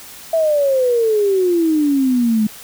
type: exponential sweep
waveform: sine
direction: down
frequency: 664 to 210 Hz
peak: -12 dBFS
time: 0.33-2.47 s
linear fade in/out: 5 ms
effects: white hiss -37 dBFS RMS until 2.63 s